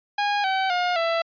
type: tone with pitch steps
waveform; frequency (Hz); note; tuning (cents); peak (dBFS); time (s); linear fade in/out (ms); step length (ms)
sawtooth; 820 / 765.1 / 713.9 / 666; G#5 / G5 / F5 / E5; -22 / -42 / +38 / +18; -17; 0.18-1.22; 5; 260
effects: resampled to 11025 Hz